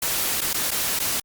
white noise with dropouts, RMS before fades -24 dBFS, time 0.02-1.2 s, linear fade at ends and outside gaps 5 ms, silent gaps 0.408-0.415 / 0.532-0.542 / 0.708-0.714 / 0.991-0.999 s, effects Opus 48 kbps

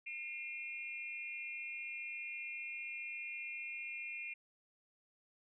sine tone with amplitude modulation, 2416 Hz, D7, 48 cents sharp, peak -37 dBFS, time 0.06-4.34 s, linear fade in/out 10 ms, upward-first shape sine, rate 285 Hz, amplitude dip 100%, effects none

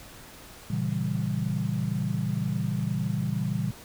sine chord, A# diminished seventh, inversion none, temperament equal, 116.54 / 138.59 / 164.81 / 196 Hz, A#2 / C#3 / E3 / G3, 0 / 0 / 0 / 0 cents, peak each -31 dBFS, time 0.7-3.71 s, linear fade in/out 5 ms, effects pink hiss -47 dBFS RMS until 3.84 s

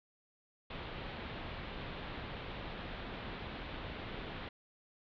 pink low-pass noise, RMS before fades -44 dBFS, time 0.7-4.49 s, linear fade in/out 5 ms, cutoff 3900 Hz, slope 48 dB/octave, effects none

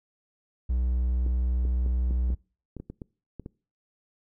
triangle tone, 61.74 Hz, B1, in tune, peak -21 dBFS, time 0.69-2.35 s, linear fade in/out 10 ms
clicks, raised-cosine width 3 ms, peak -25 dBFS, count 11, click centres 1.264 / 1.652 / 1.862 / 2.109 / 2.303 / 2.767 / 2.8 / 2.9 / 3.018 / 3.397 / 3.461 s
effects noise-tail reverb RT60 0.4 s tail -25 dB re dry

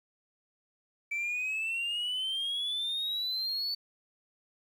sine exponential sweep, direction up, 2314 to 4500 Hz, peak -28 dBFS, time 1.11-3.75 s, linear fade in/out 10 ms, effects tanh soft clip ceiling -29 dBFS + 10-bit

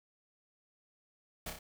pink noise with echo, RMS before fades -40 dBFS, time 1.46-1.5 s, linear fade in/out 5 ms, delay 30 ms, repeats 3, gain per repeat -4 dB, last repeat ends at 1.59 s, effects none

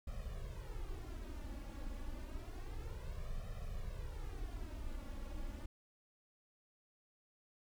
brown noise with flanger, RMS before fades -44 dBFS, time 0.07-5.66 s, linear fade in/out 5 ms, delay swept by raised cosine 1.6 to 3.6 ms, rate 0.29 Hz, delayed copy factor +1, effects none

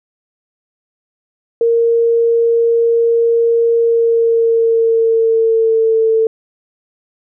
sine tone with pitch glide, 463.8 to 445.9 Hz, A#4 to A4, -9 to +23 cents, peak -9 dBFS, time 1.61-6.27 s, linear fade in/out 2 ms, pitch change -68 cents, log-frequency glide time 3.77-6.08 s, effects none

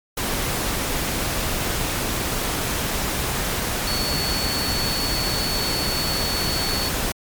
sine tone in noise, 4433 Hz, C#8, 1 cent flat, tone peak -25 dBFS, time 3.87-6.89 s, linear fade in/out 5 ms, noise pink, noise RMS -24 dBFS, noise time 0.17-7.12 s, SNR -4 dB, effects MP3 96 kbps

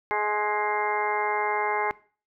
harmonic tone with a mistuned harmonic, 210 Hz, G#3, 19 cents sharp, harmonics 2 / 3 / 4 / 5 / 6 / 7 / 8 / 9 / 10, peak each -30 / -38 / -27 / -31 / -39 / -40 / -36 / -42 / -31 dBFS, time 0.11-1.91 s, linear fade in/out 0 ms, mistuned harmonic 8, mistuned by -28 cents, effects noise-tail reverb RT60 0.4 s tail -19 dB re dry

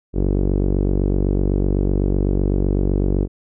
sawtooth tone with low-pass filter, 47.92 Hz, G1, 39 cents flat, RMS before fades -18 dBFS, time 0.13-3.28 s, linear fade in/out 50 ms, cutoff 380 Hz, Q 2.4, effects none

